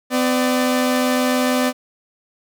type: tone pair together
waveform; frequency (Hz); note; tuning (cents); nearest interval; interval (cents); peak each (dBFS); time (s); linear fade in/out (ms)
sawtooth; 253.4 / 593.2; B3 / D5; +45 / +17; octave + minor third; 1472; -13 / -18; 0.1-1.73; 50
effects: none